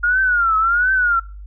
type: tone with vibrato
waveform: sine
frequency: 1412 Hz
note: F6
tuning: 19 cents sharp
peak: -13 dBFS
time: 0.03-1.2 s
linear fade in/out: 10 ms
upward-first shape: triangle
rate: 1.4 Hz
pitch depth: 170 cents each way
effects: noise-tail reverb RT60 0.4 s tail -26 dB re dry + added 50 Hz sine -32 dBFS peak until 1.46 s